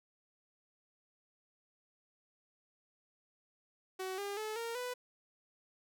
sawtooth tone with pitch steps, 375.9 / 402.9 / 431.8 / 462.8 / 496 Hz, F#4 / G4 / A4 / A#4 / B4, +27 / +48 / -33 / -13 / +7 cents, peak -34 dBFS, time 3.99-4.94 s, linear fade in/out 10 ms, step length 190 ms, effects none

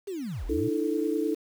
sine linear two-way sweep, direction down then up, 415.3 to 34.77 to 132 Hz, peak -31 dBFS, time 0.07-0.69 s, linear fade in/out 10 ms, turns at 0.45 s
sine chord, D suspended second, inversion none, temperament equal with one note detuned, 299.8 / 329.6 / 440 Hz, D4 / E4 / A4, +36 / 0 / 0 cents, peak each -29 dBFS, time 0.49-1.35 s, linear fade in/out 10 ms
effects 8-bit

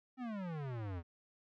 square exponential sweep, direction down, 264.5 to 81.7 Hz, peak -40 dBFS, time 0.17-1.03 s, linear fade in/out 50 ms, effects low-pass 2000 Hz 12 dB/octave

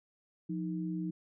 sine tone pair together, 176.06 / 313.7 Hz, F3 / D#4, +14 / +14 cents, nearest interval minor seventh, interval 1000 cents, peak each -35 / -37 dBFS, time 0.49-1.11 s, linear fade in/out 10 ms, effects none

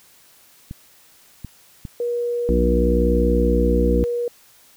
clicks, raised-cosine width 5 ms, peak -19 dBFS, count 3, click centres 0.711 / 1.447 / 1.852 s
sine tone, 478.8 Hz, A#4, 46 cents sharp, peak -20 dBFS, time 2-4.28 s, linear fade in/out 2 ms
harmonic tone, 60.5 Hz, B1, 35 cents flat, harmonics 1 / 3 / 4 / 5 / 6, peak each -18 / -23 / -24 / -25 / -26 dBFS, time 2.49-4.04 s, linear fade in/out 0 ms
effects white hiss -52 dBFS RMS until 4.76 s

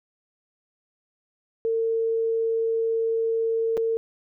sine tone with dropouts, 453 Hz, A#4, 50 cents flat, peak -21 dBFS, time 1.65-3.97 s, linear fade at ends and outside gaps 0 ms, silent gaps 3.77-3.776 s, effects none

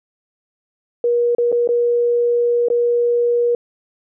sine tone with dropouts, 477.8 Hz, A#4, 43 cents sharp, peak -13 dBFS, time 1.04-3.55 s, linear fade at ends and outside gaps 2 ms, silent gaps 1.35-1.383 / 1.518-1.525 / 1.675-1.689 / 2.685-2.701 s, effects none

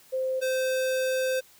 sine / square tone pair in turn, 521 / 518.7 Hz, C5 / C5, -7 / -15 cents, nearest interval unison, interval 8 cents, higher first, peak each -25 dBFS, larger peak neither, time 0.12-0.41 / 0.41-1.41 s, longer second, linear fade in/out 20 ms, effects white hiss -56 dBFS RMS until 1.59 s

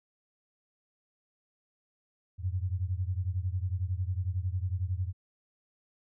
sine beating tone pair, 88 / 99 Hz, F2 / G2, +14 / +18 cents, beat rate 11 Hz, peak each -31 / -33 dBFS, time 2.38-5.13 s, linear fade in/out 50 ms, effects none

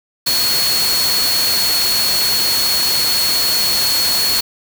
sine tone in noise, 4348 Hz, C#8, 34 cents flat, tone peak -15 dBFS, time 0.26-4.41 s, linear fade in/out 10 ms, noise white, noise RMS -19 dBFS, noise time 0.26-4.41 s, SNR +1 dB, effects none

